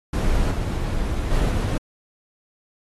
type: noise with level steps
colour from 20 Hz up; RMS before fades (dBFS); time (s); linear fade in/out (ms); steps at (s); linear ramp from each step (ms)
brown; -20 / -24 / -19 / -21; 0.13-1.78; 5; 0.51 / 1.31 / 1.49; 2
effects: AAC 32 kbps